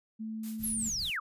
sine tone, 220 Hz, A3, in tune, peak -35 dBFS, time 0.19-0.9 s, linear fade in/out 20 ms
blue noise with tremolo, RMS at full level -44 dBFS, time 0.43-1.17 s, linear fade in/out 5 ms, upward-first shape triangle, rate 5.1 Hz, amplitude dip 85%
pink low-pass noise, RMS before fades -46 dBFS, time 0.59-1.1 s, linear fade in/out 5 ms, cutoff 210 Hz, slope 96 dB/octave
sine linear sweep, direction down, 11660 to 1081 Hz, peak -31 dBFS, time 0.63-1.2 s, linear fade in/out 10 ms
effects resampled to 32000 Hz

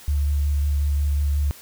sine tone with vibrato, 72.2 Hz, D2, 29 cents flat, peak -18 dBFS, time 0.08-1.51 s, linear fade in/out 0 ms, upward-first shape square, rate 5.5 Hz, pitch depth 13 cents each way, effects white hiss -45 dBFS RMS until 1.61 s

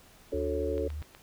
sine chord, D major seventh, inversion none, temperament just, 293.7 / 367.1 / 440.5 / 550.6 Hz, D4 / F#4 / A4 / C#5, 0 / -14 / +2 / -12 cents, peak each -37 / -36 / -32 / -35 dBFS, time 0.32-0.88 s, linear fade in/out 5 ms
sine tone with vibrato, 75.2 Hz, D2, 42 cents sharp, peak -34 dBFS, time 0.34-1.02 s, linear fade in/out 0 ms, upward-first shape triangle, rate 9.5 Hz, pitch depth 24 cents each way
click train, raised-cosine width 0.3 ms, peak -31 dBFS, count 4, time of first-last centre 0.78-1.149 s, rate 8.13 Hz
effects pink hiss -57 dBFS RMS until 1.22 s

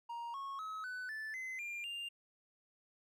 triangle tone with pitch steps, 939 / 1097.5 / 1282.7 / 1499.2 / 1752.2 / 2048 / 2394 / 2798 Hz, A#5 / C#6 / E6 / F#6 / A6 / C7 / D7 / F7, +12 / -18 / -48 / +22 / -8 / -38 / +33 / +3 cents, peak -39 dBFS, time 0.09-2.09 s, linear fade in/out 10 ms, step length 250 ms, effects none

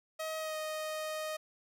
sawtooth tone with pitch glide, 633 to 621.8 Hz, D#5 to D#5, +30 to -1 cents, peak -32 dBFS, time 0.19-1.37 s, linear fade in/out 10 ms, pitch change -31 cents, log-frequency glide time 0.38-0.57 s, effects none

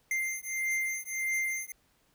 square beating tone pair, 2093 / 2094.6 Hz, C7 / C7, 0 / +1 cents, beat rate 1.6 Hz, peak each -34 / -34 dBFS, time 0.11-1.72 s, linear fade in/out 2 ms, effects pink hiss -69 dBFS RMS until 2.14 s

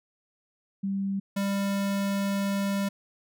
sine / square tone pair in turn, 196 / 198.39 Hz, G3 / G3, 0 / +21 cents, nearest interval unison, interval 21 cents, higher second, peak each -26 dBFS, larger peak neither, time 0.83-1.2 / 1.36-2.89 s, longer second, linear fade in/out 10 ms, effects none

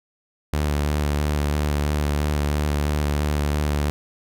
sawtooth tone with vibrato, 73.8 Hz, D2, 9 cents sharp, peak -16 dBFS, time 0.53-3.9 s, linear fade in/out 0 ms, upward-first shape square, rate 3 Hz, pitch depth 17 cents each way, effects none

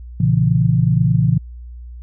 sine chord, A# diminished, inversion none, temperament equal with one note detuned, 116.54 / 138.59 / 166.92 Hz, A#2 / C#3 / E3, 0 / 0 / +22 cents, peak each -16 dBFS, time 0.2-1.38 s, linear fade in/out 5 ms, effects added 60 Hz sine -31 dBFS peak until 2.02 s

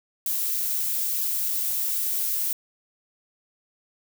violet noise, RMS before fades -26 dBFS, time 0.26-2.53 s, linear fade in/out 2 ms, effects none

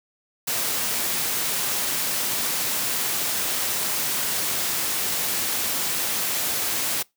white noise, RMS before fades -25 dBFS, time 0.47-7.03 s, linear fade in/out 10 ms, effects noise-tail reverb RT60 0.2 s tail -24 dB re dry + high-pass 100 Hz 12 dB/octave

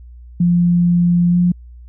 sine tone with pitch glide, 174.2 to 176.73 Hz, F3 to F3, -4 to +21 cents, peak -10 dBFS, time 0.4-1.52 s, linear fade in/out 5 ms, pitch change +25 cents, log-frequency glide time 1.3-1.37 s, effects added 60 Hz sine -35 dBFS peak until 1.88 s

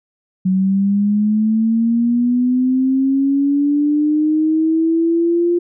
sine linear sweep, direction up, 185.4 to 349.2 Hz, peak -12 dBFS, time 0.45-5.59 s, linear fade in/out 10 ms, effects none

